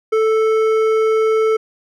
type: tone with hard clipping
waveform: sine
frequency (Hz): 440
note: A4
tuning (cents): 0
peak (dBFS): -14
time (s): 0.12-1.57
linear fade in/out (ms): 10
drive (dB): 9
effects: none